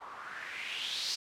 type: noise with low-pass filter sweep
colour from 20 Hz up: blue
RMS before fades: -39 dBFS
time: 0-1.16 s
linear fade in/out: 20 ms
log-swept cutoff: 960 to 5000 Hz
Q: 3.9
effects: none